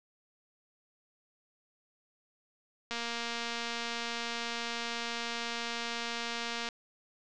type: click train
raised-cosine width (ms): 0.2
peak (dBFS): -19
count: 885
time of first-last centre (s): 2.91-6.688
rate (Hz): 234
effects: low-pass 7000 Hz 12 dB/octave